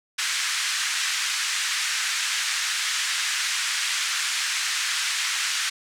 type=band-pass noise; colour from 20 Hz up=pink; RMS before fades=-26 dBFS; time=0.18-5.7 s; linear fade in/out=10 ms; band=1500 to 8500 Hz; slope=24 dB/octave; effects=none